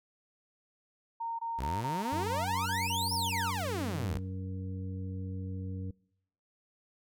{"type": "tone bursts", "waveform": "sine", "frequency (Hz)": 921, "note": "A#5", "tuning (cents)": -21, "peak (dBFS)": -33, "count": 11, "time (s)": [1.2, 3.51], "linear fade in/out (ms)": 10, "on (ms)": 190, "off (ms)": 22}
{"type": "exponential two-way sweep", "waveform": "sawtooth", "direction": "up then down", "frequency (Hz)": [58, 5550, 58], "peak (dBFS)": -30, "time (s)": [1.58, 4.19], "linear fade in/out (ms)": 20, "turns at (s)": 3.14}
{"type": "harmonic tone", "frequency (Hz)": 94, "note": "F#2", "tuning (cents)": 28, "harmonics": [1, 2, 3, 5], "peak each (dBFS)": [-36, -42, -46, -50], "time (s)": [2.12, 5.91], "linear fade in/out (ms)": 5}
{"type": "noise with exponential growth", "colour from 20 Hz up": "violet", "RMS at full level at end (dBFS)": -46, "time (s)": [3.47, 3.62], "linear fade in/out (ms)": 1, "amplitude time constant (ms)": 31}
{"effects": ["noise-tail reverb RT60 0.8 s tail -26 dB re dry"]}